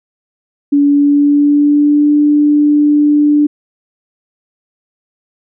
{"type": "tone with pitch glide", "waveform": "sine", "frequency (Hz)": [285.9, 295], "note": ["D4", "D4"], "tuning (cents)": [-46, 8], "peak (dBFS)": -6, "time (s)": [0.72, 3.47], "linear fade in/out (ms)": 10, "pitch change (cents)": 54, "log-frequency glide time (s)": [0.87, 2.13], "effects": []}